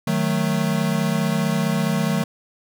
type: chord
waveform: square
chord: D# diminished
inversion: none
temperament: equal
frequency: 155.56 / 185 / 220 Hz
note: D#3 / F#3 / A3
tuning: 0 / 0 / 0 cents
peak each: -24 dBFS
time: 0.07-2.24 s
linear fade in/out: 5 ms
effects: none